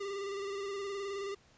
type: tone with vibrato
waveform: square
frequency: 397.6 Hz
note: G4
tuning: 25 cents sharp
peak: -37 dBFS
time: 0-1.35 s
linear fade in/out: 10 ms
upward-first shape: square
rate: 19 Hz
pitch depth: 30 cents each way
effects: pink hiss -64 dBFS RMS until 1.57 s + resampled to 16000 Hz